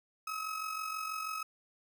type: tone with amplitude modulation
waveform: 35% pulse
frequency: 1280 Hz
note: D#6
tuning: 49 cents sharp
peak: -32 dBFS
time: 0.27-1.43 s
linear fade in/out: 5 ms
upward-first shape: sine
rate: 46.2 Hz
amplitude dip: 55%
effects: none